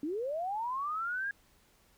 sine linear sweep, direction up, 277.2 to 1655 Hz, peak -32 dBFS, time 0.03-1.31 s, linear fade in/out 2 ms, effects pink hiss -66 dBFS RMS until 1.97 s

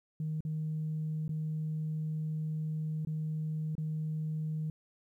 sine tone with dropouts, 155.7 Hz, D#3, 2 cents sharp, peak -31 dBFS, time 0.2-4.7 s, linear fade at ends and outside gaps 2 ms, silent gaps 0.406-0.45 / 1.28-1.292 / 3.05-3.071 / 3.753-3.78 s, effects tanh soft clip ceiling -28 dBFS + 12-bit

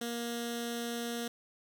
10% pulse tone with notch filter, 235.6 Hz, A#3, 19 cents sharp, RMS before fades -37 dBFS, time 0.01-1.28 s, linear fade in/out 5 ms, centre 1000 Hz, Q 0.76, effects none

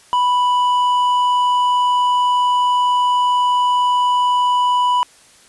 sine tone with hard clipping, 987.8 Hz, B5, in tune, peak -14 dBFS, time 0.13-5.03 s, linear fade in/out 0 ms, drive 5 dB, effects white hiss -48 dBFS RMS until 5.48 s + resampled to 24000 Hz

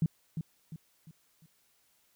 sine tone with echo, 160 Hz, D#3, 49 cents sharp, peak -23 dBFS, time 0.02-0.06 s, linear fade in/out 2 ms, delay 350 ms, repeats 4, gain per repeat -8 dB, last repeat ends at 1.46 s, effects white hiss -70 dBFS RMS until 2.15 s

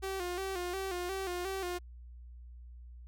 sawtooth tone with vibrato, 370 Hz, F#4, in tune, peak -31 dBFS, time 0.02-1.79 s, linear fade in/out 20 ms, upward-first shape square, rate 2.8 Hz, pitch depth 70 cents each way, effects added 60 Hz sine -47 dBFS peak until 3.07 s

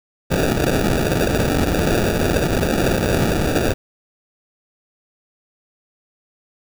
violet noise with sample-and-hold, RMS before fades -18 dBFS, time 0.3-3.74 s, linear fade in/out 20 ms, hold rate 1050 Hz, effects none

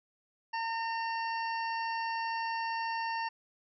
harmonic tone, 911 Hz, A#5, 40 cents flat, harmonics 1 / 2 / 3 / 5 / 6, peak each -33 / -39 / -43 / -47 / -49 dBFS, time 0.53-3.29 s, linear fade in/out 10 ms, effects none

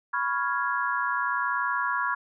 sine chord, C# dominant seventh, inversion third, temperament equal, 987.8 / 1108.7 / 1396.9 / 1661.2 Hz, B5 / C#6 / E#6 / G#6, 0 / 0 / 0 / 0 cents, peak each -30 dBFS, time 0.13-2.15 s, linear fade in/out 10 ms, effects none

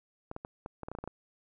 clicks, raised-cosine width 1 ms, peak -25 dBFS, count 11, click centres 0.314 / 0.364 / 0.449 / 0.661 / 0.833 / 0.885 / 0.916 / 0.951 / 0.987 / 1.04 / 1.076 s, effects none

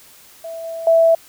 sine tone with level steps, 659.3 Hz, E5, in tune, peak -27 / -25 / -9 dBFS, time 0.44-1.15 s, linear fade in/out 5 ms, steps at 0.64 / 0.87 s, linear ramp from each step 2 ms, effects white hiss -46 dBFS RMS until 1.28 s

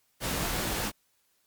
pink noise with comb filter, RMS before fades -31 dBFS, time 0.2-0.92 s, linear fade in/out 50 ms, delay 19 ms, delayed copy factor +0.5, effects white hiss -71 dBFS RMS until 1.46 s + Opus 48 kbps

